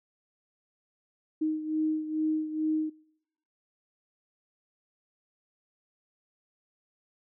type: beating tone pair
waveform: sine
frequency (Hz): 311.1 / 313.4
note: D#4 / D#4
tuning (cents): 0 / +13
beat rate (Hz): 2.3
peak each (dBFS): -28 / -33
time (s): 1.41-2.9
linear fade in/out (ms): 10
effects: noise-tail reverb RT60 0.9 s tail -26 dB re dry